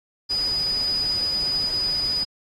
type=tone in noise; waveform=sine; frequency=4957 Hz; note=D#8; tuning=7 cents flat; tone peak=-21 dBFS; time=0.29-2.25 s; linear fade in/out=20 ms; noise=pink; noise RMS=-38 dBFS; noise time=0.29-2.25 s; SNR=+14 dB; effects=AAC 32 kbps